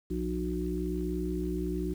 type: harmonic tone with a mistuned harmonic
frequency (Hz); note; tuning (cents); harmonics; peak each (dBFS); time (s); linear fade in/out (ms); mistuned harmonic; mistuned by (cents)
61; B1; -21; 1 / 3 / 5 / 6; -35 / -35 / -35 / -35; 0.1-1.94; 10; 3; -60
effects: 9-bit